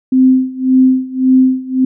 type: tone with tremolo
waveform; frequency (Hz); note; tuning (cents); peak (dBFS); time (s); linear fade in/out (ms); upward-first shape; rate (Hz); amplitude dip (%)
sine; 259.2; C4; -16; -4; 0.12-1.85; 5; sine; 1.8; 90
effects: none